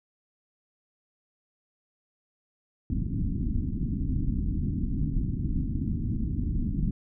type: low-pass noise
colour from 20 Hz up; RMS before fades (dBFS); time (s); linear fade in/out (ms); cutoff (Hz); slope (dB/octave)
pink; -28; 2.9-6.91; 2; 290; 48
effects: none